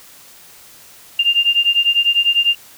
sine beating tone pair, 2794 / 2804 Hz, F7 / F7, 0 / +6 cents, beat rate 10 Hz, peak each -15 dBFS, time 1.19-2.55 s, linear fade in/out 5 ms, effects white hiss -43 dBFS RMS until 2.77 s

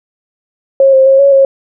sine tone with pitch steps, 542 / 530 / 539 / 557 / 543 Hz, C#5 / C5 / C#5 / C#5 / C#5, -39 / +22 / -49 / +8 / -36 cents, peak -3 dBFS, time 0.8-1.45 s, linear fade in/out 2 ms, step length 130 ms, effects none

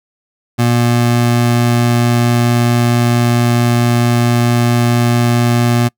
25% pulse tone, 119.7 Hz, A#2, 46 cents sharp, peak -6 dBFS, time 0.58-5.89 s, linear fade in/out 20 ms, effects noise-tail reverb RT60 0.1 s tail -26 dB re dry

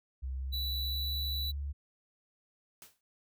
sine tone with pitch glide, 65.41 to 70.92 Hz, C2 to C#2, 0 to +40 cents, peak -34 dBFS, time 0.22-1.73 s, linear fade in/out 20 ms, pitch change +140 cents, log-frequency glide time 0.34-1.23 s
square tone, 3951 Hz, B7, in tune, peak -35 dBFS, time 0.52-1.52 s, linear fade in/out 20 ms
white noise with exponential decay, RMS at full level -48 dBFS, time 2.82-3.01 s, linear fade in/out 1 ms, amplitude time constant 41 ms
effects none

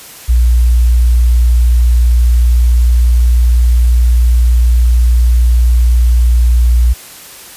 sine tone, 59.9 Hz, A#1, 48 cents sharp, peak -5 dBFS, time 0.28-6.94 s, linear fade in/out 20 ms, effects white hiss -33 dBFS RMS until 7.56 s + resampled to 32000 Hz

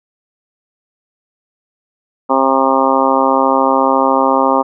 harmonic tone, 134 Hz, C3, 42 cents sharp, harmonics 2 / 3 / 4 / 5 / 6 / 7 / 8 / 9, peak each -17 / -21 / -16 / -21 / -17 / -16 / -18 / -19 dBFS, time 2.29-4.63 s, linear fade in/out 20 ms, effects none

